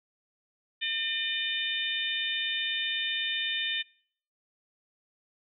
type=harmonic tone; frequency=604 Hz; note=D5; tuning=48 cents sharp; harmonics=3 / 4 / 5 / 6; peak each=-35 / -35 / -33 / -32 dBFS; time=0.81-3.83 s; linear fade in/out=20 ms; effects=noise-tail reverb RT60 0.6 s tail -26 dB re dry